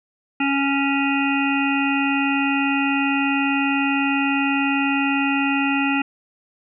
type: harmonic tone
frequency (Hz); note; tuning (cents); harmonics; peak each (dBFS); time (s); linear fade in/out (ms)
277.2; C#4; 0; 1 / 3 / 5 / 7 / 9 / 10; -20 / -26 / -28 / -30 / -25 / -28; 0.4-6.02; 5
effects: none